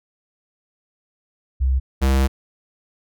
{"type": "tone pair in turn", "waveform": ["sine", "square"], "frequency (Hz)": [65.41, 66.75], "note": ["C2", "C2"], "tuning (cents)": [0, 35], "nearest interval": "unison", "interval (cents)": 35, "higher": "second", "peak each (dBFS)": -15, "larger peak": "neither", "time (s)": [[1.6, 1.8], [2.01, 2.28]], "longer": "second", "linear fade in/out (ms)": 20, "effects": []}